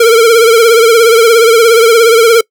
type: tone with vibrato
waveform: square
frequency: 457.5 Hz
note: A#4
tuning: 32 cents flat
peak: -3 dBFS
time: 0-2.41 s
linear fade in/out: 5 ms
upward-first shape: triangle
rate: 17 Hz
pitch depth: 80 cents each way
effects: noise-tail reverb RT60 0.1 s tail -24 dB re dry